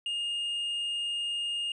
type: tone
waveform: triangle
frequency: 2836 Hz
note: F7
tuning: 26 cents sharp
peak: -28 dBFS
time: 0.06-1.72 s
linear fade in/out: 2 ms
effects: resampled to 24000 Hz